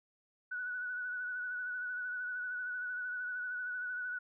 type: tone with vibrato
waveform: sine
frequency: 1480 Hz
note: F#6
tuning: in tune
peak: -36 dBFS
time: 0.51-4.19 s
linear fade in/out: 10 ms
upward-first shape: sine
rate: 13 Hz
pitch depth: 31 cents each way
effects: none